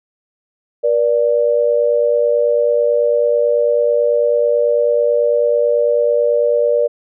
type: tone pair together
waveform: sine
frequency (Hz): 478.2 / 587.3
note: A#4 / D5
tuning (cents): +44 / 0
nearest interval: major third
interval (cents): 356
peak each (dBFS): -14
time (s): 0.83-6.88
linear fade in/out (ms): 20
effects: none